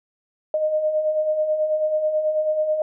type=beating tone pair; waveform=sine; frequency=609 / 618.2 Hz; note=D#5 / D#5; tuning=-37 / -11 cents; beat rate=9.2 Hz; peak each=-28 / -19 dBFS; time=0.54-2.82 s; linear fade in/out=2 ms; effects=none